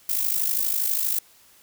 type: noise with amplitude modulation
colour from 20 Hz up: violet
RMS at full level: -21 dBFS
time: 0.09-1.19 s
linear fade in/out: 5 ms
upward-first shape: sine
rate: 52.4 Hz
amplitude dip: 70%
effects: white hiss -55 dBFS RMS until 1.62 s